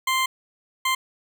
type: tone bursts at uneven times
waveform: 20% pulse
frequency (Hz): 1046.5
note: C6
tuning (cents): 0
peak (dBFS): -15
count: 2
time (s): 0.07-0.26 / 0.85-0.95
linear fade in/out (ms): 5
effects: none